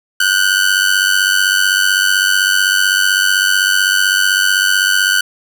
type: ring-modulated tone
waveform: sawtooth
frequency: 1500 Hz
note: F#6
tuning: 23 cents sharp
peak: -4 dBFS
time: 0.2-5.21 s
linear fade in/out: 5 ms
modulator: 47.9 Hz
effects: none